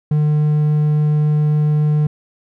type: tone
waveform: triangle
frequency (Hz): 150.6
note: D3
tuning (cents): +44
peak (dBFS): -10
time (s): 0.11-2.07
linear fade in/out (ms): 5
effects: none